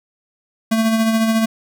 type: tone with tremolo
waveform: square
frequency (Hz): 223.3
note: A3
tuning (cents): +26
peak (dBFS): -13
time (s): 0.71-1.46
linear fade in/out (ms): 10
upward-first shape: sine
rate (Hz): 14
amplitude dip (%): 40
effects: none